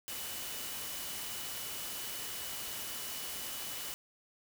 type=tone in noise; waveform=sine; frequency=2960 Hz; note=F#7; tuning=in tune; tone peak=-49 dBFS; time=0.08-3.94 s; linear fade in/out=0 ms; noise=white; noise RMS=-41 dBFS; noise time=0.08-3.94 s; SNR=-11 dB; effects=none